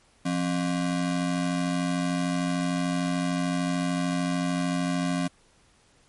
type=ring-modulated tone; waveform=square; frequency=220 Hz; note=A3; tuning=in tune; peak=-22 dBFS; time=0.25-5.28 s; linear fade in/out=10 ms; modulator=46.7 Hz; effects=pink hiss -61 dBFS RMS until 6.08 s + MP3 48 kbps